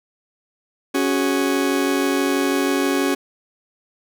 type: chord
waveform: 40% pulse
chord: C# suspended fourth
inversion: none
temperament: just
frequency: 277.2 / 369.6 / 415.8 Hz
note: C#4 / F#4 / G#4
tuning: 0 / -2 / +2 cents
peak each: -19 / -22 / -25 dBFS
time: 0.94-3.15 s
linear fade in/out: 10 ms
effects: none